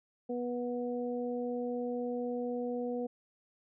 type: harmonic tone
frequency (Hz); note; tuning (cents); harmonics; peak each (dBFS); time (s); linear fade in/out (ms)
244; B3; -21; 1 / 2 / 3; -36 / -35 / -45; 0.29-3.07; 10
effects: none